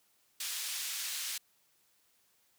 pink band-pass noise, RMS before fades -38 dBFS, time 0.4-1.38 s, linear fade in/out 5 ms, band 3000 to 15000 Hz, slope 12 dB/octave, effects white hiss -71 dBFS RMS until 2.58 s + high-pass 60 Hz 12 dB/octave

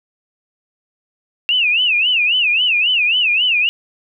sine tone with vibrato, 2701 Hz, E7, 42 cents sharp, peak -12 dBFS, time 1.49-3.69 s, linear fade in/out 0 ms, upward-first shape sine, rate 3.7 Hz, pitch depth 200 cents each way, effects none

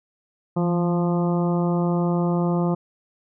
harmonic tone with a mistuned harmonic, 174.61 Hz, F3, in tune, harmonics 1 / 2 / 3 / 4 / 5 / 6 / 7, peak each -20 / -26 / -30 / -32 / -34 / -36 / -37 dBFS, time 0.56-2.75 s, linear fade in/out 10 ms, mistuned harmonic 1, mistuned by -38 cents, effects none

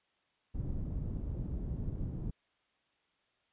pink low-pass noise, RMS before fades -37 dBFS, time 0.54-2.31 s, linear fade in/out 10 ms, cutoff 200 Hz, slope 12 dB/octave, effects white hiss -75 dBFS RMS until 3.52 s + resampled to 8000 Hz

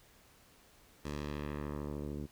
10% pulse tone with low-pass filter sweep, 73.42 Hz, D2, in tune, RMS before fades -40 dBFS, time 1.04-2.27 s, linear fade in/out 20 ms, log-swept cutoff 8700 to 300 Hz, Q 0.92, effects pink hiss -63 dBFS RMS until 2.31 s

